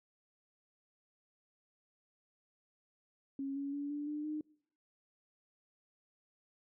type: tone with pitch steps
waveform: sine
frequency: 274 / 279.9 / 286 / 292.1 / 298.5 / 304.9 Hz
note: C#4 / C#4 / D4 / D4 / D4 / D#4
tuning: -20 / +17 / -46 / -9 / +28 / -35 cents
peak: -36 dBFS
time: 3.39-4.41 s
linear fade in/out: 2 ms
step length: 170 ms
effects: noise-tail reverb RT60 0.7 s tail -25 dB re dry